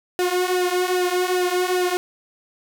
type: tone with flanger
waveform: sawtooth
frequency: 362.2 Hz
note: F#4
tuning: 37 cents flat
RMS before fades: -21 dBFS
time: 0.19-1.97 s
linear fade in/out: 0 ms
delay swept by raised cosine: 0.87 to 3.97 ms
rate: 2.5 Hz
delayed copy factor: -0.75
effects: none